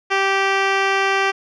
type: tone with low-pass filter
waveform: 10% pulse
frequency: 390 Hz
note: G4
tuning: 9 cents flat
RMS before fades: -18 dBFS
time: 0.1-1.32 s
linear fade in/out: 20 ms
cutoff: 3600 Hz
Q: 1.4
effects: none